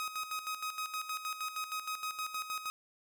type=tone with tremolo; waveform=sawtooth; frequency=1261 Hz; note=D#6; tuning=23 cents sharp; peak=-31 dBFS; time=0-2.7 s; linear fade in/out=0 ms; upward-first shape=square; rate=6.4 Hz; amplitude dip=65%; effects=none